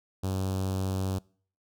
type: tone with notch filter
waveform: sawtooth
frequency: 95 Hz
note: F#2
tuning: 46 cents sharp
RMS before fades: -30 dBFS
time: 0.23-1.19 s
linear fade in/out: 10 ms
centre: 2000 Hz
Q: 0.74
effects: noise-tail reverb RT60 0.5 s tail -25 dB re dry